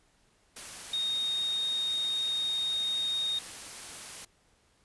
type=tone in noise; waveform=sine; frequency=3712 Hz; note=A#7; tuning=8 cents flat; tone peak=-28 dBFS; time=0.93-3.39 s; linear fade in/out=5 ms; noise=white; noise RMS=-43 dBFS; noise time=0.56-4.25 s; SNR=+12 dB; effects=pink hiss -67 dBFS RMS until 4.84 s + resampled to 24000 Hz